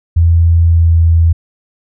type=tone with pitch glide; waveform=sine; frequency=83.8 to 82.84 Hz; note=E2 to E2; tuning=+29 to +9 cents; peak=-5 dBFS; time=0.16-1.33 s; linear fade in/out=10 ms; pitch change=-20 cents; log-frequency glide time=0.65-0.96 s; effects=none